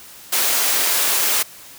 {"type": "high-pass noise", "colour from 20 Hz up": "white", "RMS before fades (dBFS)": -18, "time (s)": [0.32, 1.43], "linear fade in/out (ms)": 10, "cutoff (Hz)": 370, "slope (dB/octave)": 12, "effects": ["white hiss -41 dBFS RMS until 1.78 s"]}